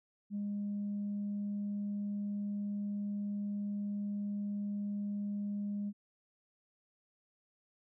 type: tone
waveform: sine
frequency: 204.2 Hz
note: G#3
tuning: 29 cents flat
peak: -33 dBFS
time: 0.3-5.93 s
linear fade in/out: 50 ms
effects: tanh soft clip ceiling -31 dBFS